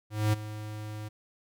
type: tone with ADSR envelope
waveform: square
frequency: 106.7 Hz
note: G#2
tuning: 47 cents sharp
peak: -22 dBFS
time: 0.1-1.09 s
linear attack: 230 ms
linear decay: 17 ms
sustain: -15 dB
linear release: 15 ms
effects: none